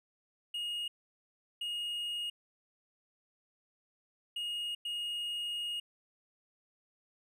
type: tone bursts at uneven times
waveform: triangle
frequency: 2866 Hz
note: F7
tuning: 44 cents sharp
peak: -33 dBFS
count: 4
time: 0.54-0.88 / 1.61-2.3 / 4.36-4.75 / 4.85-5.8 s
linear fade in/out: 5 ms
effects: none